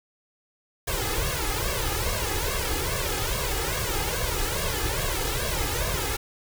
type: noise with flanger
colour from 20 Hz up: pink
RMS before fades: -27 dBFS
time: 0.87-6.17 s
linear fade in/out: 10 ms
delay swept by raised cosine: 1.8 to 2.42 ms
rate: 2.4 Hz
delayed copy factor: +0.95
effects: none